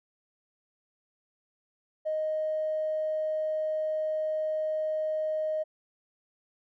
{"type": "tone with tanh clipping", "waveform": "triangle", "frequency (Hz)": 622.3, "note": "D#5", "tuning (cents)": 0, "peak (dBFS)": -27, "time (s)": [2.05, 5.64], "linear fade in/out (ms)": 20, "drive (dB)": 4, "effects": []}